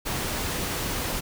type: noise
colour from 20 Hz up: pink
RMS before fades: -29 dBFS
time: 0.05-1.21 s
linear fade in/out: 20 ms
effects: none